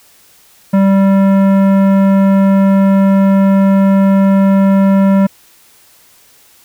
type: tone with tanh clipping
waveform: sine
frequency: 195 Hz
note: G3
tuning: 9 cents flat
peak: -8 dBFS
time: 0.73-5.27 s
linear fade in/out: 10 ms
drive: 15 dB
effects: white hiss -46 dBFS RMS until 6.64 s